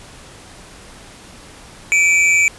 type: tone pair together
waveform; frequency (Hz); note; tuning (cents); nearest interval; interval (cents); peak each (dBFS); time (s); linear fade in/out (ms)
square; 2315 / 2489; D7 / D#7; -25 / 0; minor second; 125; -12 / -19; 1.92-2.48; 0
effects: pink hiss -40 dBFS RMS until 2.58 s + resampled to 24000 Hz

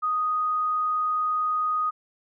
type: tone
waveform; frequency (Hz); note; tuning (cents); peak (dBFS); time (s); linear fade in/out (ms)
sine; 1244.5; D#6; 0; -22; 0.02-1.91; 20
effects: none

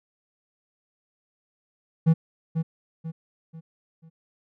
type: tone with echo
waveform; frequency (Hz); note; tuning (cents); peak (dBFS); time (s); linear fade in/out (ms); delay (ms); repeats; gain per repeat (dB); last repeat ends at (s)
triangle; 162.2; E3; -28; -12; 2.06-2.14; 20; 490; 4; -8; 4.1
effects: none

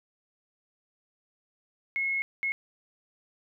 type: tone bursts at uneven times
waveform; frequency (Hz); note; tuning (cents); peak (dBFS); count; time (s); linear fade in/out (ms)
sine; 2173; C#7; -35; -26; 2; 1.96-2.22 / 2.43-2.52; 0
effects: none

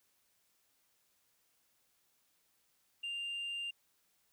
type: tone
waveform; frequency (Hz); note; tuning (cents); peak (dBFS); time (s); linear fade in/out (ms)
sine; 2794; F7; 0; -35; 3.03-3.71; 10
effects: tanh soft clip ceiling -36 dBFS + white hiss -75 dBFS RMS until 4.32 s

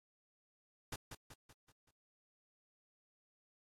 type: noise with echo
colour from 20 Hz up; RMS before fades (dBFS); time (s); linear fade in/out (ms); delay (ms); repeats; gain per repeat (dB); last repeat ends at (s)
pink; -43; 0.92-0.96; 5; 190; 5; -6; 1.91
effects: low-pass 12000 Hz 12 dB/octave + AAC 64 kbps

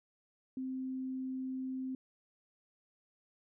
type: tone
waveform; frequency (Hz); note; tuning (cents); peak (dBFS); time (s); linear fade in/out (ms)
sine; 260.5; C4; -7; -36; 0.57-1.95; 2
effects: none

